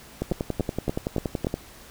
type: two click trains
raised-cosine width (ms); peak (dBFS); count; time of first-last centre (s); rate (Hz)
2; -11 / -12; 5 / 15; 0.32-1.469 / 0.22-1.541; 3.48 / 10.6
effects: pink hiss -47 dBFS RMS until 1.9 s